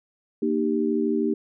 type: chord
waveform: sine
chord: Eb major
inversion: second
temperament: equal with one note detuned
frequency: 233.1 / 305.8 / 392 Hz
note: Bb3 / Eb4 / G4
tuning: 0 / -30 / 0 cents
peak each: -25 dBFS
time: 0.42-1.34 s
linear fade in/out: 5 ms
effects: none